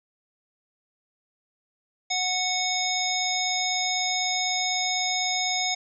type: harmonic tone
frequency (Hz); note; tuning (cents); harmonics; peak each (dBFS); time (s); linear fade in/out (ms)
736; F#5; -9; 1 / 3 / 5 / 7 / 9; -30 / -30 / -30 / -30 / -30; 2.1-5.75; 10
effects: none